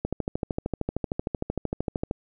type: click train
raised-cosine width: 2 ms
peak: -13 dBFS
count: 28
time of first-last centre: 0.05-2.111 s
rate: 13.1 Hz
effects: none